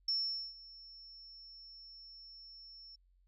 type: tone with ADSR envelope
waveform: sine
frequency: 5400 Hz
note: E8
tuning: 41 cents sharp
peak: -30 dBFS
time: 0.08-2.96 s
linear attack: 4 ms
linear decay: 450 ms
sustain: -21 dB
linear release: 10 ms
effects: added 45 Hz sine -66 dBFS peak until 3.27 s